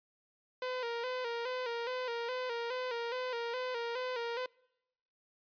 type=tone with vibrato; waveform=sawtooth; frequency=487.2 Hz; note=B4; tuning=24 cents flat; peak=-31 dBFS; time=0.62-4.46 s; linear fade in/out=2 ms; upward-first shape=square; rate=2.4 Hz; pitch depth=69 cents each way; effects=noise-tail reverb RT60 0.9 s tail -26 dB re dry + resampled to 11025 Hz